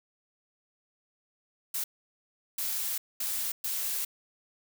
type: noise bursts at uneven times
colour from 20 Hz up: blue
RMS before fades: -32 dBFS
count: 4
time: 1.74-1.84 / 2.58-2.98 / 3.2-3.52 / 3.64-4.05 s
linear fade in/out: 5 ms
effects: none